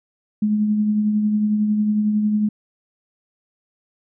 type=tone with tremolo; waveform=sine; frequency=211.2 Hz; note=G#3; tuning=29 cents sharp; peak=-14 dBFS; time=0.42-2.49 s; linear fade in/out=5 ms; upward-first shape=triangle; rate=11 Hz; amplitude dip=40%; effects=none